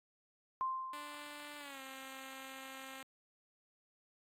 sine tone with exponential decay, 1046.5 Hz, C6, in tune, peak -32 dBFS, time 0.61-1.72 s, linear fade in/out 0 ms, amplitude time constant 240 ms
5% pulse tone with pitch glide, 293.7 to 266.2 Hz, D4 to C4, 0 to +30 cents, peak -36 dBFS, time 0.93-3.03 s, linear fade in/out 2 ms, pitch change -170 cents, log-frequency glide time 1.58-1.81 s
effects AAC 64 kbps

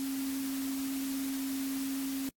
sine tone in noise, 270.1 Hz, C#4, 45 cents flat, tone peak -32 dBFS, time 0-2.29 s, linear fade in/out 0 ms, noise white, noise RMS -43 dBFS, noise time 0-2.29 s, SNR +8 dB, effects noise-tail reverb RT60 0.1 s tail -25 dB re dry + AAC 64 kbps

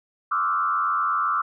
sine tone with frequency modulation, 1249 Hz, D#6, 6 cents sharp, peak -20 dBFS, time 0.31-1.42 s, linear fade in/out 10 ms, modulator 87.9 Hz, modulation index 1.6, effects none

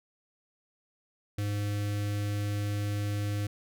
square tone with notch filter, 102.8 Hz, G#2, 17 cents flat, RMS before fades -31 dBFS, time 1.38-3.47 s, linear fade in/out 5 ms, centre 910 Hz, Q 1.3, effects none

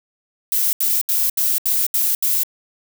violet noise bursts, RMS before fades -18 dBFS, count 7, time 0.52-2.434 s, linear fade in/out 2 ms, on 210 ms, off 74 ms, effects none

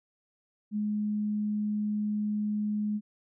sine tone, 210 Hz, G#3, 19 cents sharp, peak -27 dBFS, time 0.71-3.01 s, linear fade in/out 50 ms, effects none

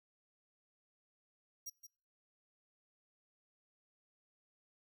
sawtooth tone with echo, 5700 Hz, F8, 34 cents sharp, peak -40 dBFS, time 1.66-1.7 s, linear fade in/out 10 ms, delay 170 ms, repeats 1, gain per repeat -9 dB, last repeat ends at 1.87 s, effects noise-tail reverb RT60 0.5 s tail -26 dB re dry

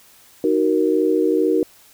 sine chord, D# minor, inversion none, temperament just, 311.1 / 373.4 / 466.7 Hz, D#4 / F#4 / A#4, 0 / +16 / +2 cents, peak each -19 dBFS, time 0.44-1.63 s, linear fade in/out 2 ms, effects white hiss -50 dBFS RMS until 1.93 s

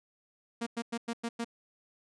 sawtooth tone bursts, 233.2 Hz, A#3, 1 cent sharp, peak -28 dBFS, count 6, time 0.61-1.446 s, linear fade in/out 10 ms, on 56 ms, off 100 ms, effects resampled to 22050 Hz

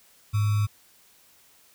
sine tone with sample-and-hold, 104.5 Hz, G#2, 11 cents sharp, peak -20 dBFS, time 0.33-0.67 s, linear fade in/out 20 ms, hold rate 1225 Hz, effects white hiss -58 dBFS RMS until 1.74 s

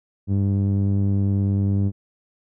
sawtooth tone with low-pass filter, 98.9 Hz, G2, 16 cents sharp, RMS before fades -20 dBFS, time 0.27-1.92 s, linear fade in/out 50 ms, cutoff 240 Hz, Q 1.1, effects none

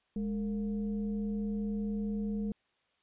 sine tone with frequency modulation, 207.7 Hz, G#3, in tune, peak -31 dBFS, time 0.16-2.52 s, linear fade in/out 2 ms, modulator 250 Hz, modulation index 0.49, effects white hiss -74 dBFS RMS until 3.02 s + resampled to 8000 Hz

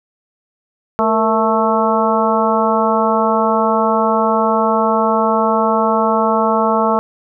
harmonic tone with a mistuned harmonic, 220 Hz, A3, in tune, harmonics 1 / 2 / 3 / 4 / 5 / 6, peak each -19 / -19 / -18 / -18 / -19 / -21 dBFS, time 0.99-6.99 s, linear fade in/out 0 ms, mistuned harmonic 2, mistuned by +78 cents, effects none

